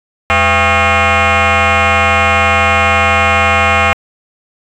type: tone with frequency modulation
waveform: sine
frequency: 672 Hz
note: E5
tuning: 33 cents sharp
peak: -5 dBFS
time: 0.3-3.93 s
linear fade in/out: 0 ms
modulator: 294 Hz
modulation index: 6.9
effects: tanh soft clip ceiling -6 dBFS